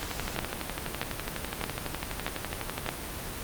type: two click trains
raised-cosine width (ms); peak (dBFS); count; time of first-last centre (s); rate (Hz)
0.3; -11 / -15; 5 / 35; 0.39-2.89 / 0.03-2.863; 1.6 / 12
effects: pink hiss -37 dBFS RMS until 3.43 s + Opus 48 kbps